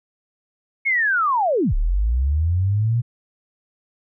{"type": "linear two-way sweep", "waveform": "sine", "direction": "down then up", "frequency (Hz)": [2217, 32.7, 121.4], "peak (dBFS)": -16, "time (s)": [0.85, 3.02], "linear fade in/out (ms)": 20, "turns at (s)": 1.74, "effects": []}